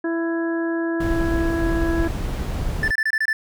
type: harmonic tone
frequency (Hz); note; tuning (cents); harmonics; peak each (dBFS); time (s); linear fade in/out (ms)
332.6; E4; +16; 1 / 2 / 3 / 4 / 5; -21 / -31 / -36 / -40 / -31; 0.04-2.08; 5
type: noise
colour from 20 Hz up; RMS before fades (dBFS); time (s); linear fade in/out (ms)
brown; -24; 1-2.91; 5
type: tone bursts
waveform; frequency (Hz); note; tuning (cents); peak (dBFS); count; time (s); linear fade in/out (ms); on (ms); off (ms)
triangle; 1760; A6; 0; -16; 7; 2.83-3.33; 2; 50; 25
effects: none